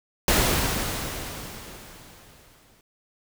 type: noise with exponential decay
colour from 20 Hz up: pink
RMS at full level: -19 dBFS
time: 0.28-2.81 s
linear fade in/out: 2 ms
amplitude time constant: 550 ms
effects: none